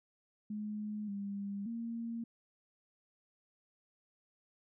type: tone with pitch steps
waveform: sine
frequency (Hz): 211 / 200.3 / 231.2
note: G#3 / G3 / A#3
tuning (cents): +28 / +38 / -14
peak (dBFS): -37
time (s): 0.5-2.24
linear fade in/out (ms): 5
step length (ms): 580
effects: none